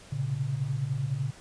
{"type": "tone cluster", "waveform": "sine", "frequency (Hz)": [115.8, 129.7, 139.6], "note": ["A#2", "C3", "C#3"], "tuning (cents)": [-11, -15, 13], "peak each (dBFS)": [-33, -36, -29], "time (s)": [0.12, 1.31], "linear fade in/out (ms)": 10, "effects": ["pink hiss -51 dBFS RMS until 1.4 s", "resampled to 22050 Hz"]}